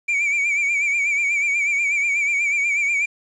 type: tone with vibrato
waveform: triangle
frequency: 2312 Hz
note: D7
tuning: 28 cents flat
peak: -16 dBFS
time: 0.08-3.06 s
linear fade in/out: 10 ms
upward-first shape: sine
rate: 8.2 Hz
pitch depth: 67 cents each way
effects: resampled to 22050 Hz + 8-bit